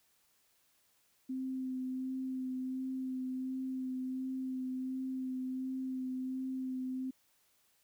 sine tone with vibrato, 259.3 Hz, C4, 15 cents flat, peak -35 dBFS, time 1.29-7.11 s, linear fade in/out 10 ms, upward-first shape sine, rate 1.4 Hz, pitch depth 15 cents each way, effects white hiss -72 dBFS RMS until 7.83 s

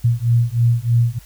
sine beating tone pair, 116.54 / 119.74 Hz, A#2 / A#2, 0 / +47 cents, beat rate 3.2 Hz, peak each -16 dBFS, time 0.04-1.19 s, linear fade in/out 10 ms, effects added 50 Hz sine -43 dBFS peak until 1.25 s + white hiss -48 dBFS RMS until 1.25 s

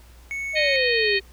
triangle tone, 2212 Hz, C#7, 4 cents flat, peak -25 dBFS, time 0.31-0.76 s, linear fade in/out 0 ms
sine exponential sweep, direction down, 632 to 382.6 Hz, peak -22 dBFS, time 0.53-1.21 s, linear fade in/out 50 ms
harmonic tone, 622.3 Hz, D#5, in tune, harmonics 3 / 4 / 5 / 6 / 7, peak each -24 / -24 / -30 / -31 / -27 dBFS, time 0.55-1.2 s, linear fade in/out 20 ms
effects added 60 Hz sine -46 dBFS peak until 1.32 s + pink hiss -54 dBFS RMS until 1.32 s

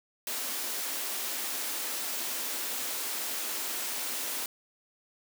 white high-pass noise, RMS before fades -34 dBFS, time 0.27-4.46 s, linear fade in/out 2 ms, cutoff 220 Hz, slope 96 dB/octave, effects none

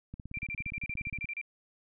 click train, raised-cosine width 5 ms, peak -29 dBFS, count 20, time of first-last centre 0.14-1.245 s, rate 17.2 Hz
sine tone bursts, 2360 Hz, D7, 8 cents sharp, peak -34 dBFS, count 14, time 0.34-1.414 s, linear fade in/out 2 ms, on 47 ms, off 32 ms
effects none

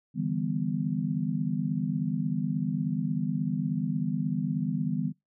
sine chord, E minor seventh, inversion third, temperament just, 148.33 / 164.81 / 197.78 / 247.2 Hz, D3 / E3 / G3 / B3, +18 / 0 / +16 / +2 cents, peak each -32 dBFS, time 0.14-5.13 s, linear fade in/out 50 ms, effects noise-tail reverb RT60 0.2 s tail -24 dB re dry

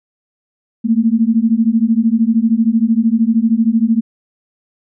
sine beating tone pair, 220 / 233 Hz, A3 / A#3, 0 / -1 cents, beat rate 13 Hz, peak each -13 dBFS, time 0.84-4.01 s, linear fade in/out 20 ms, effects none

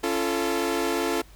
sawtooth chord, Db augmented, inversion none, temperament equal with one note detuned, 277.2 / 343 / 440 Hz, Db4 / F4 / A4, 0 / -31 / 0 cents, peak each -26 / -23 / -24 dBFS, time 0.03-1.22 s, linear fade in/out 10 ms, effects added 50 Hz sine -49 dBFS peak until 1.35 s + pink hiss -54 dBFS RMS until 1.35 s

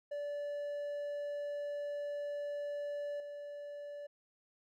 triangle tone with level steps, 580 Hz, D5, 22 cents flat, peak -35 / -41 dBFS, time 0.11-4.07 s, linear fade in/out 10 ms, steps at 3.2 s, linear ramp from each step 2 ms, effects none

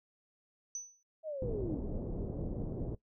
sine tone with exponential decay, 6000 Hz, F#8, 23 cents sharp, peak -34 dBFS, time 0.75-1.03 s, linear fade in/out 2 ms, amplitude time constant 59 ms
sine linear sweep, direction down, 650 to 240.9 Hz, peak -36 dBFS, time 1.23-1.82 s, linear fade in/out 50 ms
pink low-pass noise, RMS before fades -38 dBFS, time 1.42-2.95 s, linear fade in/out 2 ms, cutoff 510 Hz, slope 24 dB/octave
effects noise-tail reverb RT60 0.1 s tail -17 dB re dry

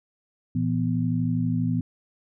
sine tone cluster, 114.8 / 167.2 / 248.2 Hz, A#2 / E3 / B3, -26 / +25 / +9 cents, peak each -26 dBFS, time 0.55-1.81 s, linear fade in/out 5 ms, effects none

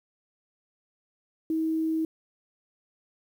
sine tone with quantisation, 320 Hz, D#4, 49 cents sharp, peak -24 dBFS, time 1.5-2.05 s, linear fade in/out 2 ms, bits 9, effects none

